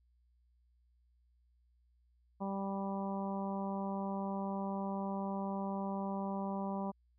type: harmonic tone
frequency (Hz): 196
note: G3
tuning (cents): 0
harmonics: 1 / 2 / 3 / 4 / 5 / 6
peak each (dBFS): -37 / -46 / -44 / -44 / -44 / -53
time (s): 2.4-6.92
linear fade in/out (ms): 20
effects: added 60 Hz sine -68 dBFS peak until 7.18 s